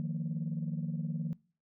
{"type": "chord", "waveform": "sine", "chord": "Eb suspended second", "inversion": "none", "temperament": "equal with one note detuned", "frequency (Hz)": [155.56, 174.61, 228.9], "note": ["Eb3", "F3", "Bb3"], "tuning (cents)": [0, 0, -31], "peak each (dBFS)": [-34, -36, -39], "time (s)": [0, 1.33], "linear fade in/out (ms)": 0, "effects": ["noise-tail reverb RT60 0.4 s tail -23 dB re dry", "tanh soft clip ceiling -26 dBFS"]}